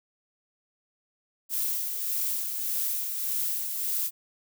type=noise with tremolo; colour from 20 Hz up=violet; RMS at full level=-28 dBFS; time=1.49-4.11 s; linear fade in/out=50 ms; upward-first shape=sine; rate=1.7 Hz; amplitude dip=40%; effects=none